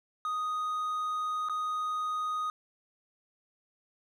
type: tone with dropouts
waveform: triangle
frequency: 1244.5 Hz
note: D#6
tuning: in tune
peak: -28 dBFS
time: 0.25-2.5 s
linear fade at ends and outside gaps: 1 ms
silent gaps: 1.487-1.496 s
effects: none